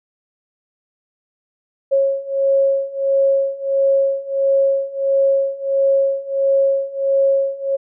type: beating tone pair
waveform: sine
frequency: 546 / 547.5 Hz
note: C#5 / C#5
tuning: -26 / -22 cents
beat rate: 1.5 Hz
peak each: -18 / -16 dBFS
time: 1.91-7.77 s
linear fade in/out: 20 ms
effects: none